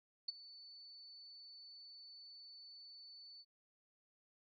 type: tone with ADSR envelope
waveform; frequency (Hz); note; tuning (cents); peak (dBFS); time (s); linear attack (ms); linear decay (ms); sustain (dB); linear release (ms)
sine; 4489; C#8; +21; -35; 0.28-3.45; 8; 18; -19; 46
effects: none